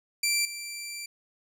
15% pulse tone with level steps, 2349 Hz, D7, in tune, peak -17 / -29 dBFS, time 0.23-1.06 s, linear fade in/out 5 ms, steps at 0.45 s, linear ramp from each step 2 ms, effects none

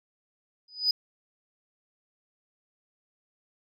sine tone with exponential growth, 4978 Hz, D#8, in tune, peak -16 dBFS, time 0.68-0.91 s, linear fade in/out 5 ms, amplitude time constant 48 ms, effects tanh soft clip ceiling -17 dBFS

